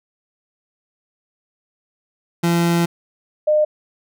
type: tone pair in turn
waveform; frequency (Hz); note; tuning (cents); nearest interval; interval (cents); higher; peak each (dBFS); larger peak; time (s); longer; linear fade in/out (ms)
30% pulse / sine; 170.5 / 607.6; F3 / D#5; -41 / -41; octave + minor seventh; 2200; second; -12; neither; 2.43-2.86 / 3.47-3.65; first; 10
effects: none